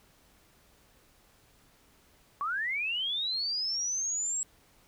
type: linear sweep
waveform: sine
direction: up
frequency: 1099 to 7710 Hz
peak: -29 dBFS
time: 2.41-4.43 s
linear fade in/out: 0 ms
effects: pink hiss -63 dBFS RMS until 4.87 s